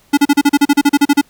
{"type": "tone bursts", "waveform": "square", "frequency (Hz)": 286.6, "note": "D4", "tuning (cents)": -42, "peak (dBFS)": -7, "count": 14, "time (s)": [0.13, 1.214], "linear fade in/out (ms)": 10, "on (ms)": 44, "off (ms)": 36, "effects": ["pink hiss -52 dBFS RMS until 1.29 s"]}